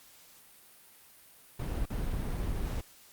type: noise with dropouts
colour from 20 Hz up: brown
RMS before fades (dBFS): -33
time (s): 1.59-2.81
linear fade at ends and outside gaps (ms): 5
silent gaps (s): 1.857-1.901
effects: white hiss -57 dBFS RMS until 3.12 s + Opus 48 kbps